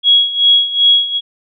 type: tone with tremolo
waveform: sine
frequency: 3322 Hz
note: G#7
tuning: in tune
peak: -5 dBFS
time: 0.03-1.21 s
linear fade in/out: 50 ms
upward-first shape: sine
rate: 2.6 Hz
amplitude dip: 80%
effects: none